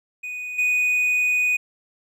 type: tone with level steps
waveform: triangle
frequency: 2482 Hz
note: D#7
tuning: 5 cents flat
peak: -27 / -16 dBFS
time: 0.23-1.57 s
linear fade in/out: 10 ms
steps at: 0.58 s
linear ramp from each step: 10 ms
effects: none